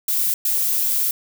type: noise bursts at uneven times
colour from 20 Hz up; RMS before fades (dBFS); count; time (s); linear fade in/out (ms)
violet; -20; 2; 0.08-0.34 / 0.45-1.11; 2
effects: none